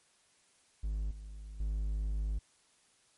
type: tone with level steps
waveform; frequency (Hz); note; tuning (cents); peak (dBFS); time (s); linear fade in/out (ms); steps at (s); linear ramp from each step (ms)
triangle; 51.91; G#1; 0; -30 / -41 / -29; 0.83-2.39; 10; 1.11 / 1.6; 2
effects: white hiss -68 dBFS RMS until 3.17 s + MP3 48 kbps